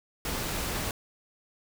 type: noise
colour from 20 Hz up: pink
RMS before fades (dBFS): -32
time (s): 0.25-0.91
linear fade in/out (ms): 2
effects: none